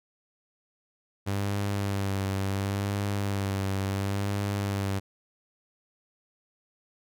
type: tone with vibrato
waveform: sawtooth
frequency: 99 Hz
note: G2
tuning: 18 cents sharp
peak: -23 dBFS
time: 1.26-5 s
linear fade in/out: 20 ms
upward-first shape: sine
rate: 0.71 Hz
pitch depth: 34 cents each way
effects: none